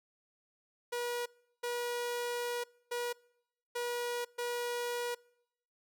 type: tone bursts at uneven times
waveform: sawtooth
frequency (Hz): 482.2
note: B4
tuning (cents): -41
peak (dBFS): -30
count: 5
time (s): 0.92-1.26 / 1.63-2.64 / 2.91-3.13 / 3.75-4.25 / 4.38-5.15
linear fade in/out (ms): 10
effects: noise-tail reverb RT60 0.8 s tail -26 dB re dry